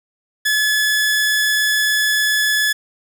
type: tone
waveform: sawtooth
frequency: 1713 Hz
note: A6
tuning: 47 cents flat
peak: -11 dBFS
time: 0.45-2.73 s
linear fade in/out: 10 ms
effects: none